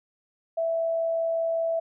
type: tone with amplitude modulation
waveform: sine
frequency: 660 Hz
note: E5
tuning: 2 cents sharp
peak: -22 dBFS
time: 0.57-1.8 s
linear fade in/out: 10 ms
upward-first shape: sine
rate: 65.2 Hz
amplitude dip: 25%
effects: none